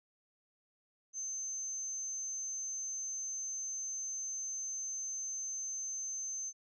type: tone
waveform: sine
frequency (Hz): 6240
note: G8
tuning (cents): -9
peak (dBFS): -37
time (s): 1.13-6.53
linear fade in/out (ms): 50
effects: none